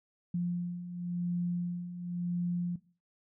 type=beating tone pair; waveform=sine; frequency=174.61 / 175.55 Hz; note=F3 / F3; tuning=0 / +9 cents; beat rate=0.94 Hz; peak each=-38 / -32 dBFS; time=0.34-2.76 s; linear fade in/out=5 ms; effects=noise-tail reverb RT60 0.4 s tail -19 dB re dry